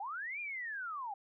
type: linear two-way sweep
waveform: sine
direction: up then down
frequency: 748 to 2446 to 769 Hz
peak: -38 dBFS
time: 0-1.14 s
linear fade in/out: 5 ms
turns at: 0.4 s
effects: none